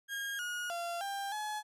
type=tone with pitch steps; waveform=35% pulse; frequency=1625 / 1443 / 688 / 795 / 849 Hz; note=G#6 / F#6 / F5 / G5 / G#5; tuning=-38 / -44 / -26 / +24 / +38 cents; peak=-34 dBFS; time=0.08-1.63 s; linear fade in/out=50 ms; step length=310 ms; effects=resampled to 32000 Hz